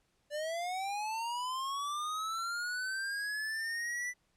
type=linear sweep; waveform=square; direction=up; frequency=580 to 1988 Hz; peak=-35 dBFS; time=0.3-4.14 s; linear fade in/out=50 ms; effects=pink hiss -75 dBFS RMS until 4.36 s + low-pass 10000 Hz 12 dB/octave

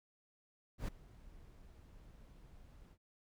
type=noise with ADSR envelope; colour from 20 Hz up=brown; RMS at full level=-35 dBFS; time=0.78-2.98 s; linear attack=100 ms; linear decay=9 ms; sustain=-23 dB; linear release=65 ms; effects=none

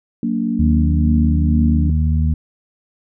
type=chord; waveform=sine; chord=Gb augmented; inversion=none; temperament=just; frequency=185 / 231.2 / 289.1 Hz; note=Gb3 / Bb3 / D4; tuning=0 / -14 / -27 cents; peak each=-24 / -18 / -24 dBFS; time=0.23-1.9 s; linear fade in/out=2 ms
type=harmonic tone; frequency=77.78 Hz; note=D#2; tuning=in tune; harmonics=1 / 2 / 3; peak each=-14 / -20 / -24 dBFS; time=0.59-2.34 s; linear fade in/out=5 ms
effects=none

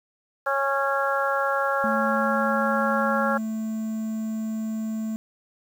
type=harmonic tone; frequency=275.3 Hz; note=C#4; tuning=12 cents flat; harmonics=2 / 3 / 4 / 5 / 6; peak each=-26 / -29 / -29 / -26 / -30 dBFS; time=0.46-3.38 s; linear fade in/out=10 ms
type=tone; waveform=triangle; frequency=220 Hz; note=A3; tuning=in tune; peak=-24 dBFS; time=1.84-5.16 s; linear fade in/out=0 ms
effects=8-bit

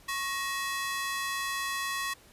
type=ring-modulated tone; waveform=sawtooth; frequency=1492 Hz; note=F#6; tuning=14 cents sharp; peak=-24 dBFS; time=0.08-2.14 s; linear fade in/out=10 ms; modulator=394 Hz; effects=pink hiss -57 dBFS RMS until 2.32 s + resampled to 32000 Hz

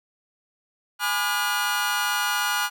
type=chord; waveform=sawtooth; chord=G# diminished seventh; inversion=none; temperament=just; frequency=830.6 / 996.7 / 1196.1 / 1435.3 Hz; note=G#5 / B5 / D6 / F6; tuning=0 / +16 / +31 / +47 cents; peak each=-26 / -27 / -27 / -21 dBFS; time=0.99-2.7 s; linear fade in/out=50 ms; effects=none

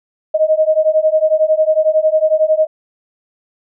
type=beating tone pair; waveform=sine; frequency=620 / 631 Hz; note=D#5 / D#5; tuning=-6 / +24 cents; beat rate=11 Hz; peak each=-13 / -13 dBFS; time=0.34-2.67 s; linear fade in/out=10 ms; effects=none

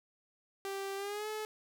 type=tone with pitch glide; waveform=sawtooth; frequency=392 to 430 Hz; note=G4 to A4; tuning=0 to -40 cents; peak=-33 dBFS; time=0.65-1.45 s; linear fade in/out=0 ms; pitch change=+160 cents; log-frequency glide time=0.96-1.28 s; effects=none

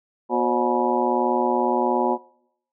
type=harmonic tone with a mistuned harmonic; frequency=121.5 Hz; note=B2; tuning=28 cents flat; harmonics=2 / 3 / 4 / 5 / 6 / 7 / 8; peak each=-26 / -24 / -27 / -30 / -28 / -25 / -26 dBFS; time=0.29-2.18 s; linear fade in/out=50 ms; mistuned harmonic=4; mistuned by=+150 cents; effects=noise-tail reverb RT60 0.7 s tail -22 dB re dry

